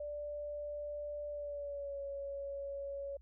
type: tone with pitch glide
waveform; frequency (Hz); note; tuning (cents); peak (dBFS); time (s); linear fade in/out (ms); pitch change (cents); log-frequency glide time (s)
sine; 587.3 to 558.5; D5 to C#5; 0 to +13; -39; 0-3.17; 5; -87; 1.29-2
effects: added 60 Hz sine -56 dBFS peak until 3.21 s